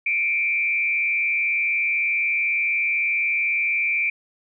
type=tone with frequency modulation; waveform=sine; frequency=2349 Hz; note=D7; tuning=in tune; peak=-19 dBFS; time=0.06-4.1 s; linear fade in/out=5 ms; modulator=144 Hz; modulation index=0.63; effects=none